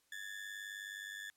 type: ring-modulated tone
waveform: 35% pulse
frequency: 1738 Hz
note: A6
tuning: 22 cents flat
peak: -39 dBFS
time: 0.12-1.3 s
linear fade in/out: 0 ms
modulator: 49.7 Hz
effects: white hiss -75 dBFS RMS until 1.36 s + low-pass 12000 Hz 12 dB/octave